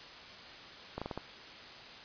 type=slowing click train; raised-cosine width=1 ms; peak=-23 dBFS; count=5; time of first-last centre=0.98-1.176 s; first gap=36 ms; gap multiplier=1.21; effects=white hiss -49 dBFS RMS until 2.04 s + resampled to 11025 Hz